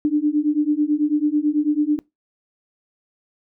sine beating tone pair, 293.7 / 302.8 Hz, D4 / D#4, 0 / -47 cents, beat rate 9.1 Hz, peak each -19 dBFS, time 0.05-1.99 s, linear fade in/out 0 ms, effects noise-tail reverb RT60 0.2 s tail -22 dB re dry

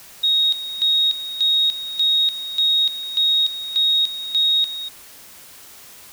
sine tone with tremolo, 3756 Hz, A#7, 12 cents sharp, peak -14 dBFS, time 0.23-4.89 s, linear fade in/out 10 ms, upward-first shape square, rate 1.7 Hz, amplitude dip 75%, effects white hiss -43 dBFS RMS until 6.12 s

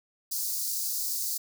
white high-pass noise, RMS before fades -31 dBFS, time 0.31-1.38 s, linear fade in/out 10 ms, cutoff 4400 Hz, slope 48 dB/octave, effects none

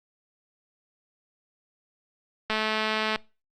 click train, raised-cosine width 0.3 ms, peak -11 dBFS, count 144, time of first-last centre 2.5-3.159 s, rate 217 Hz, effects noise-tail reverb RT60 0.3 s tail -23 dB re dry + Opus 48 kbps

